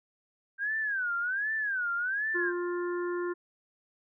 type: tone with vibrato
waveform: sine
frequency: 1568 Hz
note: G6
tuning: in tune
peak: -28 dBFS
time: 0.58-2.53 s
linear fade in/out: 50 ms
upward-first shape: sine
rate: 1.3 Hz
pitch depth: 210 cents each way
type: harmonic tone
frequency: 351.8 Hz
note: F4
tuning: 13 cents sharp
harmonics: 1 / 3 / 4 / 5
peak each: -30 / -40 / -42 / -44 dBFS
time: 2.34-3.34 s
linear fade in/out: 20 ms
effects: none